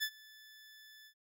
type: tone with ADSR envelope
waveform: 20% pulse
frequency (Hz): 1741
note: A6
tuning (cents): -19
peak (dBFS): -26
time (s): 0-1.14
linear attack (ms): 29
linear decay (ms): 68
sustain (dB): -24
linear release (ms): 77
effects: noise-tail reverb RT60 0.1 s tail -24 dB re dry